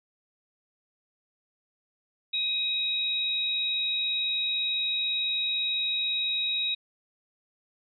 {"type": "tone pair together", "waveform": "sine", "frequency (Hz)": [2507, 3811], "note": ["D#7", "A#7"], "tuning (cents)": [12, 38], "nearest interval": "perfect fifth", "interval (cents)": 726, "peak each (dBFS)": [-33, -26], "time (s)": [2.33, 6.75], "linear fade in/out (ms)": 10, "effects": []}